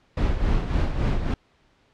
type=noise with tremolo; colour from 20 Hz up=brown; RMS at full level=-20 dBFS; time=0.17-1.34 s; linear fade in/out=2 ms; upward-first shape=sine; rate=3.6 Hz; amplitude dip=55%; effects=pink hiss -62 dBFS RMS until 1.93 s + low-pass 4000 Hz 12 dB/octave